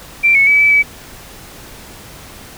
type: tone with pitch steps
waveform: sine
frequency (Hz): 2351 / 2204 / 2289 / 2306 / 2288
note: D7 / C#7 / D7 / D7 / D7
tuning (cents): +1 / -11 / -45 / -32 / -46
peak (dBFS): -7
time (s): 0.23-0.83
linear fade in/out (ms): 20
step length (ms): 120
effects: pink hiss -36 dBFS RMS until 2.57 s